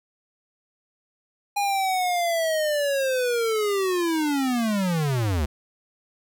square linear sweep, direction down, 820 to 68.3 Hz, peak -22 dBFS, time 1.56-5.46 s, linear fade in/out 10 ms, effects none

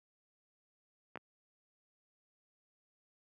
clicks, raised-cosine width 0.5 ms, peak -28 dBFS, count 2, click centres 1.157 / 1.173 s, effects high-pass 150 Hz 12 dB/octave

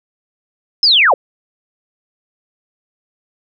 sine linear sweep, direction down, 5274 to 440 Hz, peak -7 dBFS, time 0.83-1.14 s, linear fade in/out 2 ms, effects none

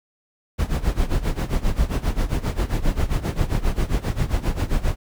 brown noise with tremolo, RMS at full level -18 dBFS, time 0.58-4.96 s, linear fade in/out 20 ms, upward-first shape sine, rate 7.5 Hz, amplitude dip 85%, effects none

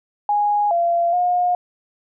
sine tone with pitch steps, 827 / 686 / 715 Hz, G#5 / F5 / F5, -8 / -31 / +41 cents, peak -15 dBFS, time 0.29-1.55 s, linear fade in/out 2 ms, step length 420 ms, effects none

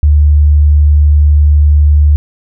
sine tone, 74 Hz, D2, 14 cents sharp, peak -3 dBFS, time 0.03-2.16 s, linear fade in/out 0 ms, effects none

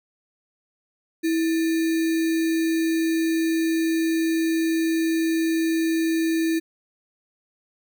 sine tone with sample-and-hold, 325.9 Hz, E4, 20 cents flat, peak -19 dBFS, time 1.23-6.6 s, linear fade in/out 20 ms, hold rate 2100 Hz, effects none

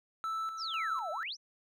triangle tone with tremolo, 1318.5 Hz, E6, in tune, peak -31 dBFS, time 0.24-1.23 s, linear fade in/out 0 ms, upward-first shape square, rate 2 Hz, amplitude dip 50%
sine exponential two-way sweep, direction down then up, 6240 to 587.3 to 6240 Hz, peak -36 dBFS, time 0.57-1.37 s, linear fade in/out 50 ms, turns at 1.11 s
effects none

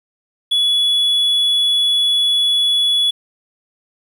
triangle tone, 3400 Hz, G#7, 40 cents sharp, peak -11 dBFS, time 0.51-3.11 s, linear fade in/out 10 ms, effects 8-bit

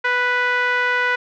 5% pulse tone with low-pass filter, 493.9 Hz, B4, in tune, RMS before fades -19 dBFS, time 0.04-1.16 s, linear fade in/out 10 ms, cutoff 1700 Hz, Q 2.8, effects none

